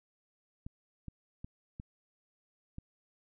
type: clicks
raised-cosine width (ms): 5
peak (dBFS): -30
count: 5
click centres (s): 0.665 / 1.083 / 1.445 / 1.799 / 2.784
effects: none